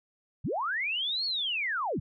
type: linear two-way sweep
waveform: sine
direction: up then down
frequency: 71 to 4435 to 71 Hz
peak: -28 dBFS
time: 0.44-2 s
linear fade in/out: 10 ms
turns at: 1.25 s
effects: none